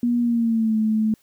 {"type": "tone with pitch glide", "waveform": "sine", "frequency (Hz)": [240, 217.6], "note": ["B3", "A3"], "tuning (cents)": [-49, -19], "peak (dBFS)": -17, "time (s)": [0.03, 1.14], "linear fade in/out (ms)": 2, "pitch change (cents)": -170, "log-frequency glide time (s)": [0.2, 0.77], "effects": ["white hiss -61 dBFS RMS until 1.22 s"]}